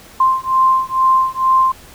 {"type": "beating tone pair", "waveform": "sine", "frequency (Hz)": [1046.5, 1048.7], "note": ["C6", "C6"], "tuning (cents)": [0, 4], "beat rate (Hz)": 2.2, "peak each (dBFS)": -14, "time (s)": [0.2, 1.72], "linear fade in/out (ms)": 5, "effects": ["pink hiss -41 dBFS RMS until 1.94 s"]}